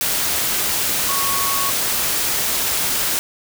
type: tone in noise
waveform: sine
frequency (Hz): 1108.7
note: C#6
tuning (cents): 0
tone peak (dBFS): -23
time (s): 1.09-1.7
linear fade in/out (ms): 0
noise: white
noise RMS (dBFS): -20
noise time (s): 0.01-3.19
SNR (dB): -6
effects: none